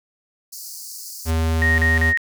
pink high-pass noise, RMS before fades -35 dBFS, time 0.52-1.31 s, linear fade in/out 10 ms, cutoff 4500 Hz, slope 96 dB/octave
square tone, 80.9 Hz, E2, 32 cents flat, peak -18 dBFS, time 1.25-2.14 s, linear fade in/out 50 ms
sine tone bursts, 1864.7 Hz, A#6, in tune, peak -16 dBFS, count 3, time 1.62-2.174 s, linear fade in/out 0 ms, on 160 ms, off 37 ms
effects none

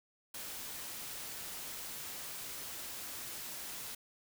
white noise, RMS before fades -44 dBFS, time 0.34-3.95 s, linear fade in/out 5 ms, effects none

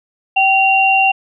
sine tone pair together, 773 / 2761 Hz, G5 / F7, -24 / -20 cents, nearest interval octave + minor seventh, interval 2204 cents, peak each -12 dBFS, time 0.36-1.12 s, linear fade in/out 10 ms, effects none

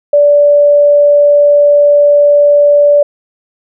sine tone, 581 Hz, D5, 19 cents flat, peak -3 dBFS, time 0.13-3.03 s, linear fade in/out 5 ms, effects none

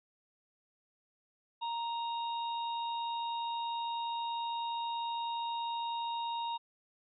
harmonic tone, 932.3 Hz, A#5, in tune, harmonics 1 / 3 / 4, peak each -34 / -49 / -44 dBFS, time 1.61-6.58 s, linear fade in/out 20 ms, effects none

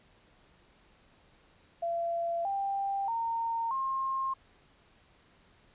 sine tone with pitch steps, 680 / 790.2 / 918.2 / 1067 Hz, F5 / G5 / A#5 / C6, -46 / +14 / -26 / +34 cents, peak -29 dBFS, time 1.82-4.34 s, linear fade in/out 10 ms, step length 630 ms, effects pink hiss -63 dBFS RMS until 5.74 s + resampled to 8000 Hz

